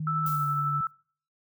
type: tone with pitch glide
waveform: sine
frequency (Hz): 155.56 to 144.31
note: D#3 to D3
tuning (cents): 0 to -30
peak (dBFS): -29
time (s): 0-0.81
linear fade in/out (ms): 5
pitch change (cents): -130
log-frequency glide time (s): 0.22-0.45
type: tone with tremolo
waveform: sine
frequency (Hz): 1318.5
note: E6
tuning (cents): 0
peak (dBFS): -25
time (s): 0.07-0.87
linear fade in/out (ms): 2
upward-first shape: sine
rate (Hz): 12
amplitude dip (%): 25
type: noise with exponential decay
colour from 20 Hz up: violet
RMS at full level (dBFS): -37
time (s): 0.26-0.91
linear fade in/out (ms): 2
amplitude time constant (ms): 140
effects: noise-tail reverb RT60 0.5 s tail -25 dB re dry